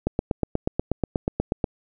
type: click train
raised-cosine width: 2 ms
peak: -8 dBFS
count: 14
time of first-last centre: 0.07-1.642 s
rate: 8.27 Hz
effects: none